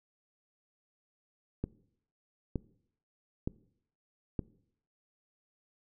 click train, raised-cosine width 3 ms, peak -19 dBFS, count 4, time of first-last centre 1.64-4.392 s, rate 1.09 Hz, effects noise-tail reverb RT60 0.7 s tail -21 dB re dry

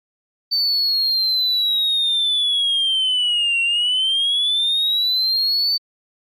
sine linear two-way sweep, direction down then up, 4565 to 2730 to 4565 Hz, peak -14 dBFS, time 0.51-5.78 s, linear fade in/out 20 ms, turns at 3.61 s, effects tanh soft clip ceiling -14 dBFS + AAC 64 kbps

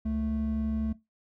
triangle tone pair together, 69.3 / 220 Hz, C#2 / A3, 0 / 0 cents, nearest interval octave + minor sixth, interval 2000 cents, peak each -30 / -26 dBFS, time 0.05-0.93 s, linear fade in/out 10 ms, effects noise-tail reverb RT60 0.2 s tail -19 dB re dry + tanh soft clip ceiling -19 dBFS

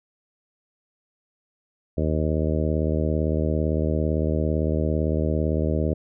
harmonic tone, 77.78 Hz, D#2, in tune, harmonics 1 / 2 / 3 / 4 / 5 / 6 / 7 / 8, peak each -24 / -27 / -29 / -30 / -31 / -32 / -32 / -33 dBFS, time 1.97-5.94 s, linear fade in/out 10 ms, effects none

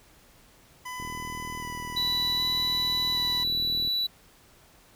25% pulse tone with vibrato, 996 Hz, B5, 14 cents sharp, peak -31 dBFS, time 0.85-3.44 s, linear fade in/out 10 ms, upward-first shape square, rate 0.65 Hz, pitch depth 11 cents each way
click train, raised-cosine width 3 ms, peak -28 dBFS, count 116, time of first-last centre 1-3.875 s, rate 40 Hz
triangle tone, 3947 Hz, B7, 2 cents flat, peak -23 dBFS, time 1.96-4.07 s, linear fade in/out 10 ms
effects pink hiss -57 dBFS RMS until 4.95 s

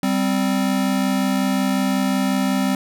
square tone pair together, 195 / 260.5 Hz, G3 / C4, -9 / -7 cents, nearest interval perfect fourth, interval 502 cents, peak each -21 dBFS, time 0.03-2.75 s, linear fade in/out 2 ms, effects none

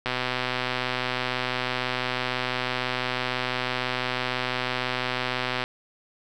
click train, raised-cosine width 0.3 ms, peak -10 dBFS, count 704, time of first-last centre 0.06-5.639 s, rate 126 Hz, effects none

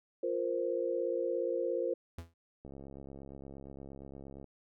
sine chord, F suspended fourth, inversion none, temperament equal, 349.2 / 466.2 / 523.3 Hz, F4 / Bb4 / C5, 0 / 0 / 0 cents, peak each -36 / -35 / -34 dBFS, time 0.23-1.94 s, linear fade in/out 5 ms
45% pulse tone with exponential decay, 84 Hz, E2, 33 cents sharp, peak -37 dBFS, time 2.18-2.34 s, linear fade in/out 5 ms, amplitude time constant 34 ms
click train, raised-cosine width 2 ms, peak -35 dBFS, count 124, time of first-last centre 2.65-4.443 s, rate 68.6 Hz
effects none

